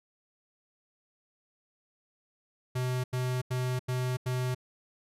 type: tone bursts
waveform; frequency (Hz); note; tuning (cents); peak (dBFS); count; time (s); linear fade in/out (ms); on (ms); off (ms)
square; 126.7; B2; +45; -29; 5; 2.75-4.548; 10; 290; 87
effects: resampled to 32000 Hz